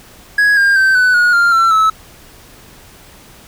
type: tone with pitch steps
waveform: triangle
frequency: 1665 / 1607.4 / 1551.7 / 1498 / 1446.1 / 1396.1 / 1347.7 / 1301.1 Hz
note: G#6 / G6 / G6 / F#6 / F#6 / F6 / E6 / E6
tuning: +4 / +43 / -18 / +21 / -40 / -1 / +38 / -23 cents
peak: -6 dBFS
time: 0.38-1.9 s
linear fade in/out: 5 ms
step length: 190 ms
effects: pink hiss -41 dBFS RMS until 3.47 s